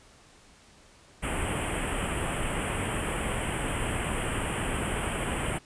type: band-stop noise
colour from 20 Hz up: pink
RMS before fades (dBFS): -30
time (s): 1.22-5.59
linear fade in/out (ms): 20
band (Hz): 3200 to 7900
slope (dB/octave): 96
effects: pink hiss -56 dBFS RMS until 5.65 s + resampled to 22050 Hz